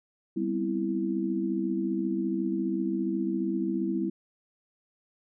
sine chord, C major seventh, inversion second, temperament equal, 196 / 246.9 / 261.6 / 329.6 Hz, G3 / B3 / C4 / E4, 0 / 0 / 0 / 0 cents, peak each -31 / -35 / -35 / -29 dBFS, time 0.36-4.1 s, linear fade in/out 10 ms, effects none

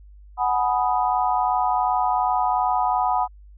sine chord, G# minor seventh, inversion third, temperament equal with one note detuned, 740 / 842.7 / 987.8 / 1244.5 Hz, F#5 / G#5 / B5 / D#6, 0 / +25 / 0 / 0 cents, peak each -22 / -25 / -23 / -28 dBFS, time 0.37-3.28 s, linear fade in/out 50 ms, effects added 50 Hz sine -43 dBFS peak until 3.57 s

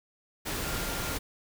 sine tone in noise, 1400 Hz, F6, 4 cents sharp, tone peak -42 dBFS, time 0.63-1.15 s, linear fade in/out 20 ms, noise pink, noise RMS -33 dBFS, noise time 0.45-1.19 s, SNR -12 dB, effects none

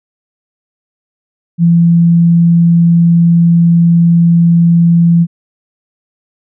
sine tone, 169.4 Hz, E3, 48 cents sharp, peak -4 dBFS, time 1.58-5.27 s, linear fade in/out 50 ms, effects none

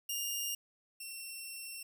10% pulse tone pair in turn, 2824 / 2711 Hz, F7 / E7, +19 / +48 cents, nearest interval minor second, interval 71 cents, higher first, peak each -26 / -34 dBFS, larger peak first, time 0.09-0.55 / 1-1.83 s, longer second, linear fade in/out 5 ms, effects none

